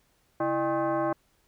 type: tone with frequency modulation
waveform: sine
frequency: 137.3 Hz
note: C#3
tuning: 16 cents flat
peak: -24 dBFS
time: 0.4-1.13 s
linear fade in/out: 5 ms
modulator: 469 Hz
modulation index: 2.1
effects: pink hiss -68 dBFS RMS until 1.47 s